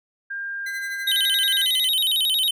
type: tone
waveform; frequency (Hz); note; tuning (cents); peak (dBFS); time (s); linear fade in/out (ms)
sine; 1601; G6; +36; -27; 0.3-1.65; 10
type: tone with tremolo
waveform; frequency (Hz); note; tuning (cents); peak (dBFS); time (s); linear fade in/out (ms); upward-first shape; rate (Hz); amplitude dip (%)
sawtooth; 2026; B6; +44; -27; 0.66-1.88; 5; sine; 12; 65
type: tone with vibrato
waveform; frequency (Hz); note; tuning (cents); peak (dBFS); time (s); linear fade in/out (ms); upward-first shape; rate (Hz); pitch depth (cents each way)
square; 3400; G#7; +40; -19; 1.07-2.51; 5; square; 11; 180
effects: none